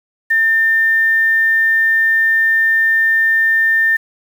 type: tone with quantisation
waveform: sine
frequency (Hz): 1800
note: A6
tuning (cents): +39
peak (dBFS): -10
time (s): 0.3-3.97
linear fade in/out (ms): 10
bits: 6
effects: none